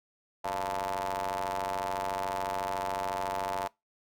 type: ring-modulated tone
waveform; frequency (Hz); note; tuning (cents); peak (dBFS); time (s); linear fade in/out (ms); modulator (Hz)
sawtooth; 93.9; F#2; +26; -24; 0.44-3.68; 10; 787
effects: noise-tail reverb RT60 0.2 s tail -23 dB re dry